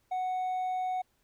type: tone with hard clipping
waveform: sine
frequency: 740 Hz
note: F#5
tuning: in tune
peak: -30 dBFS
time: 0.11-1.02 s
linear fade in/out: 10 ms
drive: 2 dB
effects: pink hiss -73 dBFS RMS until 1.23 s